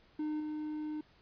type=tone with level steps; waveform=triangle; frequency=304.9 Hz; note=D#4; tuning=35 cents flat; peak=-31 / -34 dBFS; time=0.19-1.01 s; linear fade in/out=5 ms; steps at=0.4 s; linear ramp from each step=2 ms; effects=pink hiss -65 dBFS RMS until 1.21 s + resampled to 11025 Hz